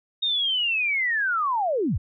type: linear sweep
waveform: sine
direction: down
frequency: 3729 to 50.7 Hz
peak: -21 dBFS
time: 0.22-1.98 s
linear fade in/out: 10 ms
effects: none